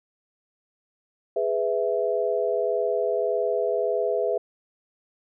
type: chord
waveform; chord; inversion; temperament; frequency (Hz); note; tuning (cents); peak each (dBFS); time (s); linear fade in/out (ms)
sine; E major; first; equal with one note detuned; 415.3 / 497 / 659.3; G#4 / B4 / E5; 0 / +11 / 0; -26; 1.36-4.38; 5
effects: none